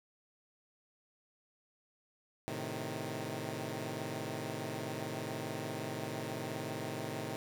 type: chord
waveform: 10% pulse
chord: A diminished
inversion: none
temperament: equal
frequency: 110 / 130.81 / 155.56 Hz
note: A2 / C3 / Eb3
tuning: 0 / 0 / 0 cents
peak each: -34 / -34 / -34 dBFS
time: 2.48-7.36 s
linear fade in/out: 0 ms
effects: none